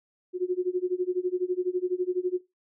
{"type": "tone with tremolo", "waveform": "sine", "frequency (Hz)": 363.3, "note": "F#4", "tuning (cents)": -32, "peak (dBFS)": -21, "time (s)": [0.33, 2.41], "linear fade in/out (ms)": 50, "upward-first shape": "sine", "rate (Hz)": 12, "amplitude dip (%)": 95, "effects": ["noise-tail reverb RT60 0.2 s tail -19 dB re dry"]}